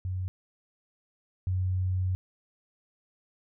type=tone pair in turn; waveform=sine; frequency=92.5 / 92.5 Hz; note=F#2 / F#2; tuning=0 / 0 cents; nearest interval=unison; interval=0 cents; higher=neither; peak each=-29 / -25 dBFS; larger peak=second; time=0.05-0.28 / 1.47-2.15 s; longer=second; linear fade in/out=0 ms; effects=none